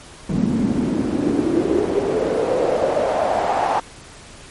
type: noise with band-pass filter sweep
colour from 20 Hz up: pink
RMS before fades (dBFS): -19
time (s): 0.29-3.8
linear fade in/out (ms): 5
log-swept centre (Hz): 200 to 820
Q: 4.6
effects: pink hiss -41 dBFS RMS until 4.5 s + MP3 48 kbps